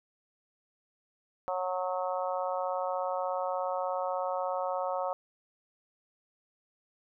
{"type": "harmonic tone", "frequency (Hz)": 183.4, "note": "F#3", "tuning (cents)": -15, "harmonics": [3, 4, 5, 6, 7], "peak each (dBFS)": [-33, -35, -37, -39, -40], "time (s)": [1.48, 5.13], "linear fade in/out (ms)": 0, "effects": []}